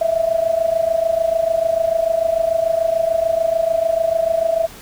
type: tone with amplitude modulation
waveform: sine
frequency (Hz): 659.3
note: E5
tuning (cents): 0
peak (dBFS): -11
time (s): 0.01-4.67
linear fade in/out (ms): 5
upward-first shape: sine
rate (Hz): 26.8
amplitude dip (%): 80
effects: pink hiss -39 dBFS RMS until 4.81 s

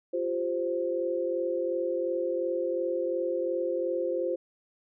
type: chord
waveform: sine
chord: F suspended second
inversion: none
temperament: equal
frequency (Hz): 349.2 / 392 / 523.3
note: F4 / G4 / C5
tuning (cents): 0 / 0 / 0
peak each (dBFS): -31 / -35 / -29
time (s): 0.13-4.36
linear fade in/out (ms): 10
effects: none

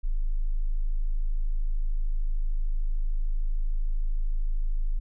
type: tone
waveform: sine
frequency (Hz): 26.6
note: G#0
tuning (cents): +42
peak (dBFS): -22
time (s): 0.03-5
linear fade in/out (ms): 20
effects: none

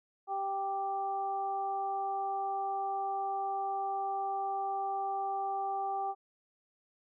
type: harmonic tone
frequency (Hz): 392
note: G4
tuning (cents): 0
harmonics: 1 / 2 / 3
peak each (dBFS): -42 / -32 / -42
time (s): 0.27-6.15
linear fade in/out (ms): 50
effects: none

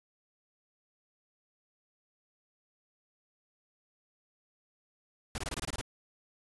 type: noise bursts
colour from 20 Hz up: pink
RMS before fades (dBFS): -36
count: 9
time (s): 5.35-5.813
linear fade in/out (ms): 2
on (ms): 31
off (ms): 23
effects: resampled to 24000 Hz

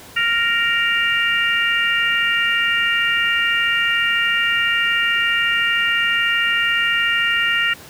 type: harmonic tone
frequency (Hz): 466.2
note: A#4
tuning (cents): 0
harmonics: 3 / 4 / 5 / 6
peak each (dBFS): -22 / -19 / -25 / -20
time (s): 0.16-7.74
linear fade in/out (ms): 10
effects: pink hiss -40 dBFS RMS until 7.89 s + high-pass 80 Hz 12 dB/octave

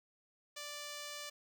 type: tone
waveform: 5% pulse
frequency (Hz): 587.3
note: D5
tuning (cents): 0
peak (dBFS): -32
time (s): 0.56-1.3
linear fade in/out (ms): 10
effects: none

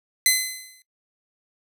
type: tone with exponential decay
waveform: 10% pulse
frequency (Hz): 2038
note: C7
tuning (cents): -46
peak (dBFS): -4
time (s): 0.26-0.82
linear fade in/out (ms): 1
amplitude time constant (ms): 120
effects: noise-tail reverb RT60 0.1 s tail -19 dB re dry

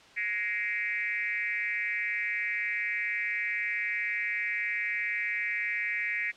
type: tone with frequency modulation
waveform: sine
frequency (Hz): 2093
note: C7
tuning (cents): 0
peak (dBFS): -28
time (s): 0.16-6.32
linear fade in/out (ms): 20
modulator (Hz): 210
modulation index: 1.5
effects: white hiss -54 dBFS RMS until 6.36 s + low-pass 4000 Hz 12 dB/octave

